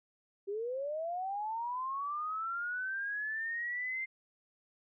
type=linear sweep; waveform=sine; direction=up; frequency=386.5 to 2102 Hz; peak=-34 dBFS; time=0.47-4.06 s; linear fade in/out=20 ms; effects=none